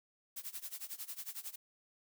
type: noise with tremolo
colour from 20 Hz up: blue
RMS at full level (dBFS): -42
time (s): 0.36-1.56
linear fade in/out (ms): 10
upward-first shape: sine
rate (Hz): 11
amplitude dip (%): 90
effects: none